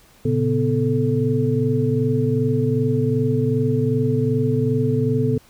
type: tone cluster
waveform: sine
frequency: 115.3 / 137.9 / 249.3 / 438.7 Hz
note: A#2 / C#3 / B3 / A4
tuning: -19 / -9 / +16 / -5 cents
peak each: -22 dBFS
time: 0.25-5.38 s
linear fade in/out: 5 ms
effects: pink hiss -52 dBFS RMS until 5.49 s